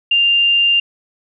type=tone; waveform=sine; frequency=2794 Hz; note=F7; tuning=in tune; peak=-10 dBFS; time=0.11-0.8 s; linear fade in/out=5 ms; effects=none